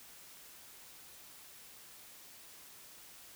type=silence; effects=white hiss -55 dBFS RMS until 3.35 s